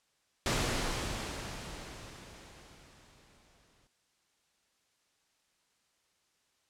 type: noise with exponential decay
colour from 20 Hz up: pink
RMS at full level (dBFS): -29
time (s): 0.46-3.87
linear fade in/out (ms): 1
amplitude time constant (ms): 740
effects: white hiss -74 dBFS RMS until 6.69 s + low-pass 8000 Hz 12 dB/octave